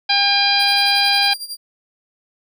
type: harmonic tone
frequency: 804 Hz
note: G5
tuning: 44 cents sharp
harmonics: 1 / 2 / 3 / 4 / 5 / 6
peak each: -20 / -23 / -21 / -22 / -20 / -18 dBFS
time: 0.09-1.34 s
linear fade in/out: 10 ms
type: tone with tremolo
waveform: sawtooth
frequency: 4763 Hz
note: D8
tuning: 24 cents sharp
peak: -22 dBFS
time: 0.59-1.57 s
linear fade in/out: 10 ms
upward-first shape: sine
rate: 11 Hz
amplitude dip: 80%
effects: none